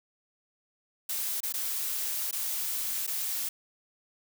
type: noise with dropouts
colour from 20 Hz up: blue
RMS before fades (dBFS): -32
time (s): 1.09-3.49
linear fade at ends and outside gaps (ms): 5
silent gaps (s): 1.405-1.431 / 1.525-1.538 / 2.312-2.327 / 3.067-3.075
effects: none